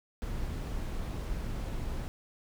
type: noise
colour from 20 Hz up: brown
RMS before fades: -35 dBFS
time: 0.22-2.08 s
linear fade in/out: 0 ms
effects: none